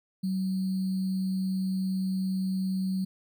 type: tone with sample-and-hold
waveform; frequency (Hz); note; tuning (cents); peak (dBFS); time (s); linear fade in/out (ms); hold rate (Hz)
sine; 188.7; F#3; +34; -26; 0.23-3.05; 10; 4410
effects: none